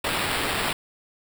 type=noise with sample-and-hold; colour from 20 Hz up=blue; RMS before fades=-26 dBFS; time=0.04-0.73 s; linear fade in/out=5 ms; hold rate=6300 Hz; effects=none